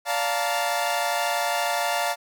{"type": "chord", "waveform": "sawtooth", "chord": "Bb major seventh", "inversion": "first", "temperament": "equal with one note detuned", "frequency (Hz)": [577.9, 698.5, 880, 932.3], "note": ["D5", "F5", "A5", "Bb5"], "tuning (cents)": [-28, 0, 0, 0], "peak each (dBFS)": [-26, -22, -25, -28], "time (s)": [0.05, 2.16], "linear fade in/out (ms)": 50, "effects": []}